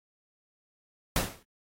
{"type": "noise with exponential decay", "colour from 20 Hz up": "pink", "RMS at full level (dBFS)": -23, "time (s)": [1.16, 1.43], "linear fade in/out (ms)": 2, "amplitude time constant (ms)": 57, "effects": ["AAC 48 kbps"]}